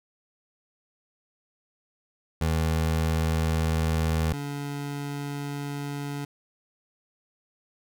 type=tone pair in turn; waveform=25% pulse; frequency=80.2 / 142.9 Hz; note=E2 / D3; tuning=-47 / -47 cents; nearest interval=minor seventh; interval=1000 cents; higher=second; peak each=-19 / -27 dBFS; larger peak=first; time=2.41-4.33 / 4.33-6.25 s; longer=neither; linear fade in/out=5 ms; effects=none